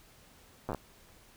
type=slowing click train; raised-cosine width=1 ms; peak=-21 dBFS; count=6; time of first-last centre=0.69-0.747 s; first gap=8 ms; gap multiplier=1.18; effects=pink hiss -59 dBFS RMS until 1.36 s